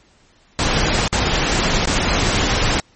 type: noise with dropouts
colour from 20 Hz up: pink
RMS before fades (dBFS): -17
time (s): 0.59-2.8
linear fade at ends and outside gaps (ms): 0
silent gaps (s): 1.079-1.128 / 1.855-1.873
effects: pink hiss -54 dBFS RMS until 2.95 s + MP3 32 kbps